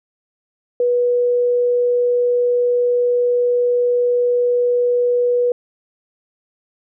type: tone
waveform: sine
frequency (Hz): 487.5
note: B4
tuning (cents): -23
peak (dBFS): -13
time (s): 0.8-5.52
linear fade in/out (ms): 2
effects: none